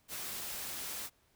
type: noise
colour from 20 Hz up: white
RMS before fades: -41 dBFS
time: 0.08-1.1 s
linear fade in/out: 50 ms
effects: pink hiss -71 dBFS RMS until 1.35 s